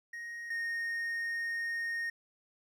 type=tone pair in turn; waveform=triangle; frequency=1873 / 1851.5 Hz; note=A#6 / A#6; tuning=+8 / -12 cents; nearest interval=unison; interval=20 cents; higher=first; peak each=-38 / -31 dBFS; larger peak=second; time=0.13-0.5 / 0.5-2.1 s; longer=second; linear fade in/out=5 ms; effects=none